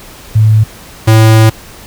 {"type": "tone pair in turn", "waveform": ["sine", "square"], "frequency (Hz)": [108.6, 110.69], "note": ["A2", "A2"], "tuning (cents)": [-22, 11], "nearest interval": "unison", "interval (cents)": 33, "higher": "second", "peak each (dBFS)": -3, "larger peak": "neither", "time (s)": [[0.35, 0.64], [1.07, 1.5]], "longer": "second", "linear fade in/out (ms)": 10, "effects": ["pink hiss -33 dBFS RMS until 1.86 s"]}